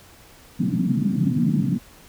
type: band-pass noise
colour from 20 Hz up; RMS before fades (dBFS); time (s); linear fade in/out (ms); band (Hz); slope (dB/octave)
white; -21; 0.59-1.79; 20; 130 to 260; 48
effects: pink hiss -49 dBFS RMS until 2.08 s